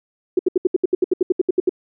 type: tone bursts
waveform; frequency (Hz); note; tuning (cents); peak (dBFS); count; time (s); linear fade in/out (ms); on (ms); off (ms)
sine; 365.1; F#4; -23; -11; 15; 0.37-1.694; 5; 22; 71
effects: none